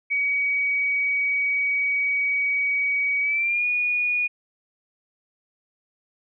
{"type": "tone with pitch glide", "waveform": "sine", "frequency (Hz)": [2262, 2453], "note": ["C#7", "D#7"], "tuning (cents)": [34, -25], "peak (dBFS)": -20, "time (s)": [0.1, 4.28], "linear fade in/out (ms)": 20, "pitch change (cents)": 141, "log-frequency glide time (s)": [3.21, 3.66], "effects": []}